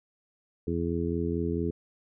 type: harmonic tone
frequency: 84.5 Hz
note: E2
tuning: 43 cents sharp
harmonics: 1 / 2 / 3 / 4 / 5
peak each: -33 / -33 / -33 / -33 / -33 dBFS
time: 0.67-1.71 s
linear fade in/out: 5 ms
effects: none